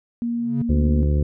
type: tone with pitch glide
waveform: sine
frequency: 235.5 to 233.7 Hz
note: A#3 to A#3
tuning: +18 to +5 cents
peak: -21 dBFS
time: 0.22-1.03 s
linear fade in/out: 0 ms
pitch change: -13 cents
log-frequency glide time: 0.34-0.9 s
type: tone with exponential growth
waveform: triangle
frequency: 138.3 Hz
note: C#3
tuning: 4 cents flat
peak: -17 dBFS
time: 0.31-0.62 s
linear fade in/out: 5 ms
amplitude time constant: 66 ms
type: harmonic tone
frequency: 73 Hz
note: D2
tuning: 10 cents flat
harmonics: 1 / 2 / 3 / 4 / 5 / 6 / 7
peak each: -17 / -23 / -30 / -33 / -32 / -39 / -34 dBFS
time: 0.69-1.23 s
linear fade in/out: 5 ms
effects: none